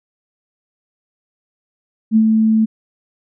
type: tone with ADSR envelope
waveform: sine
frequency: 220.1 Hz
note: A3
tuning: 1 cent sharp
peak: -7 dBFS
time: 2.11-2.66 s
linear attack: 50 ms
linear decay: 73 ms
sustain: -3 dB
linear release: 19 ms
effects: none